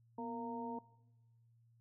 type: harmonic tone with a mistuned harmonic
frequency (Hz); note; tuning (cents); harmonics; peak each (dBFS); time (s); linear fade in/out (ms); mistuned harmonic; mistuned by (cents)
230.9; A#3; -16; 1 / 2 / 3 / 4; -44 / -47 / -51 / -45; 0.18-0.79; 5; 1; +81
effects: noise-tail reverb RT60 1.0 s tail -19 dB re dry + added 116 Hz sine -66 dBFS peak until 1.8 s